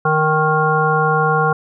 harmonic tone, 155.56 Hz, D#3, in tune, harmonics 1 / 3 / 5 / 7 / 9, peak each -19 / -19 / -19 / -19 / -19 dBFS, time 0.05-1.53 s, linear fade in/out 5 ms, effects none

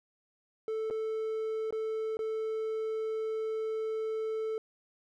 triangle tone with dropouts, 440 Hz, A4, in tune, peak -29 dBFS, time 0.68-4.58 s, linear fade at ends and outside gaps 1 ms, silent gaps 0.901-0.908 / 1.707-1.725 / 2.17-2.191 s, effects none

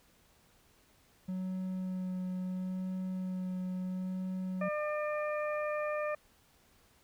triangle tone with vibrato, 185 Hz, F#3, in tune, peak -32 dBFS, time 1.28-4.69 s, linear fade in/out 10 ms, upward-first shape sine, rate 0.74 Hz, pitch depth 12 cents each way
harmonic tone, 601 Hz, D5, 40 cents sharp, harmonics 1 / 2 / 3 / 4, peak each -33 / -39 / -43 / -45 dBFS, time 4.61-6.15 s, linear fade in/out 5 ms
effects pink hiss -66 dBFS RMS until 7.03 s

